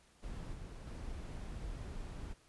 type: noise with level steps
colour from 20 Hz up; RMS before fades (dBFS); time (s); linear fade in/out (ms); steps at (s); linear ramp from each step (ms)
brown; -44 / -47 / -44; 0.22-2.34; 20; 0.53 / 0.87; 5
effects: pink hiss -67 dBFS RMS until 2.48 s + resampled to 24000 Hz